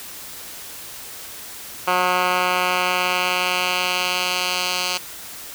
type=tone with band-pass filter sweep; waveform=10% pulse; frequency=181.1 Hz; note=F#3; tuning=37 cents flat; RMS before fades=-21 dBFS; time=1.87-4.98 s; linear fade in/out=10 ms; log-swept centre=1500 to 4300 Hz; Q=1.2; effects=white hiss -36 dBFS RMS until 5.54 s